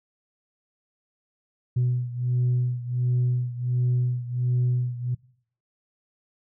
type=beating tone pair; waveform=sine; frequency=123.47 / 124.87 Hz; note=B2 / B2; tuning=0 / +20 cents; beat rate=1.4 Hz; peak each=-22 / -25 dBFS; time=1.76-5.15 s; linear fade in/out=10 ms; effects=noise-tail reverb RT60 0.6 s tail -23 dB re dry + tanh soft clip ceiling -17 dBFS